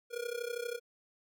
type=tone with amplitude modulation; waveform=square; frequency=477.5 Hz; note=A#4; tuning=42 cents sharp; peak=-33 dBFS; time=0.1-0.8 s; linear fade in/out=50 ms; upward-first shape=sine; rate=32.5 Hz; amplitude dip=85%; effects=none